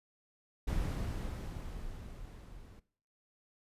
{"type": "noise with level ramp", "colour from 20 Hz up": "brown", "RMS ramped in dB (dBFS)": [-33, -53], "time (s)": [0.67, 2.8], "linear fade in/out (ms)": 10, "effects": ["noise-tail reverb RT60 0.5 s tail -19 dB re dry", "resampled to 32000 Hz"]}